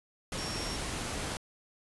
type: tone in noise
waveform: sine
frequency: 5520 Hz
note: F8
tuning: 21 cents flat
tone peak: -40 dBFS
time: 0.38-0.76 s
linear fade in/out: 2 ms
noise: pink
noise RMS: -36 dBFS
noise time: 0.32-1.37 s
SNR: -7 dB
effects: resampled to 24000 Hz